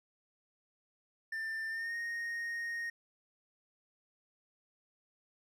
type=tone with pitch glide; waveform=triangle; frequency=1787 to 1860.7 Hz; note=A6 to A#6; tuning=+26 to -4 cents; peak=-34 dBFS; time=1.32-2.9 s; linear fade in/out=5 ms; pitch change=+70 cents; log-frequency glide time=1.69-1.95 s; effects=none